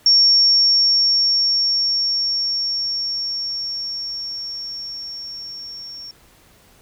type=tone with level ramp; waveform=sine; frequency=5500 Hz; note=F8; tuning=27 cents flat; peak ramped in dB=-9 to -32 dBFS; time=0.06-6.11 s; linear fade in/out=2 ms; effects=pink hiss -52 dBFS RMS until 6.81 s